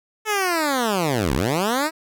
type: linear two-way sweep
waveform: 10% pulse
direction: down then up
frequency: 440 to 58.27 to 328.6 Hz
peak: -11 dBFS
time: 0.25-1.91 s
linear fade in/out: 50 ms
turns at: 1.34 s
effects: none